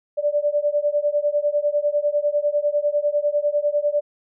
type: beating tone pair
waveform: sine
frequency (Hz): 582 / 592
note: D5 / D5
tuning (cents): -16 / +14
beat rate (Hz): 10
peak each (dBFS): -21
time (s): 0.17-4.01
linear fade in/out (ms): 20
effects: none